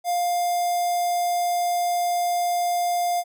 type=tone with notch filter; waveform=square; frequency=703 Hz; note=F5; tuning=11 cents sharp; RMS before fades=-23 dBFS; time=0.04-3.24 s; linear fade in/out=50 ms; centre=2600 Hz; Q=0.76; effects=none